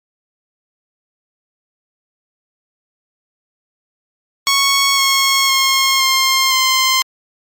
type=tone with pitch steps; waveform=10% pulse; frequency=1106 / 1090.8 / 1075.8 / 1060.9 / 1046.3 Hz; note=C#6 / C#6 / C6 / C6 / C6; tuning=-4 / -28 / +48 / +24 / 0 cents; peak=-3 dBFS; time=4.47-7.02 s; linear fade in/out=0 ms; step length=510 ms; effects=MP3 64 kbps